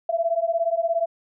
sine beating tone pair, 661 / 678 Hz, E5 / E5, +5 / +49 cents, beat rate 17 Hz, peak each -23 dBFS, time 0.09-1.06 s, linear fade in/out 5 ms, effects none

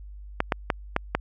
clicks, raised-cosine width 0.5 ms, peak -6 dBFS, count 5, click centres 0.404 / 0.522 / 0.702 / 0.964 / 1.15 s, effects added 50 Hz sine -39 dBFS peak until 1.2 s

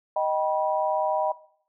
sine chord, Eb augmented, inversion none, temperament just, 622.3 / 777.8 / 972.3 Hz, Eb5 / G5 / B5, 0 / -14 / -27 cents, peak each -25 / -27 / -28 dBFS, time 0.16-1.32 s, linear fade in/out 5 ms, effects noise-tail reverb RT60 0.6 s tail -19 dB re dry

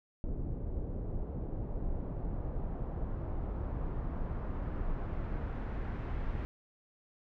brown noise with low-pass filter sweep, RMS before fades -36 dBFS, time 0.24-6.45 s, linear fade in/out 0 ms, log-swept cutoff 460 to 2100 Hz, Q 1, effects none

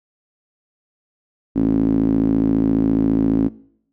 sawtooth tone with band-pass filter, 54.6 Hz, A1, 13 cents flat, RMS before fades -17 dBFS, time 1.55-3.49 s, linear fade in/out 20 ms, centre 270 Hz, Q 5.4, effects noise-tail reverb RT60 0.7 s tail -22 dB re dry

